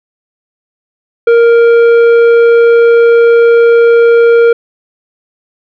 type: tone with tanh clipping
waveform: sine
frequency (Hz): 466.6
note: A#4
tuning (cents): +2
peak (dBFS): -4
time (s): 1.27-4.53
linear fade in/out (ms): 5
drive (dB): 9
effects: none